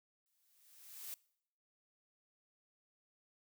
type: noise with exponential growth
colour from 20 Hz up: blue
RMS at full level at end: -44 dBFS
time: 0.26-1.14 s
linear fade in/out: 0 ms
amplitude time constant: 190 ms
effects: noise-tail reverb RT60 0.7 s tail -23 dB re dry